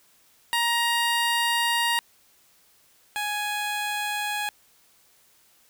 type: tone pair in turn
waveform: 15% pulse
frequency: 940 / 833.1 Hz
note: A#5 / G#5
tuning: +14 / +5 cents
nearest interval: major second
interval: 209 cents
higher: first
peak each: -15 / -20 dBFS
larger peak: first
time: 0.53-1.99 / 3.16-4.49 s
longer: first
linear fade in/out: 0 ms
effects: white hiss -60 dBFS RMS until 5.69 s